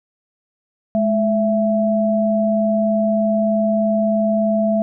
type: tone pair together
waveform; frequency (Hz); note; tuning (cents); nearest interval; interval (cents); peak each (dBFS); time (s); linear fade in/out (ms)
sine; 212.1 / 664.7; G#3 / E5; +37 / +14; octave + minor sixth; 1977; -17; 0.95-4.82; 0
effects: none